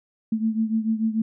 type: beating tone pair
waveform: sine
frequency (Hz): 219.9 / 226.7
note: A3 / A#3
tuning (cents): -1 / -48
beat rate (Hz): 6.8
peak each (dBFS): -22 / -26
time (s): 0.32-1.22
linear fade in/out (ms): 5
effects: none